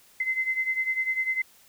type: beating tone pair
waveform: sine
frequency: 2057 / 2067 Hz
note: C7 / C7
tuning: -30 / -22 cents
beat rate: 10 Hz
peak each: -26 / -30 dBFS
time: 0.2-1.42 s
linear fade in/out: 5 ms
effects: white hiss -57 dBFS RMS until 1.68 s